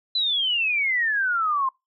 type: exponential sweep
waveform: sine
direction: down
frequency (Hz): 4056 to 1037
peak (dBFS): -20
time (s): 0.15-1.69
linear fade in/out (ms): 5
effects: noise-tail reverb RT60 0.2 s tail -23 dB re dry